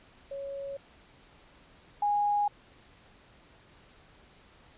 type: tone pair in turn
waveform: sine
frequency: 554.4 / 823.7 Hz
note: C#5 / G#5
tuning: 0 / -14 cents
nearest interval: perfect fifth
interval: 686 cents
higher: second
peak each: -35 / -24 dBFS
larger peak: second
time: 0.31-0.77 / 2.02-2.48 s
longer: neither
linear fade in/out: 5 ms
effects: pink hiss -58 dBFS RMS until 4.77 s + resampled to 8000 Hz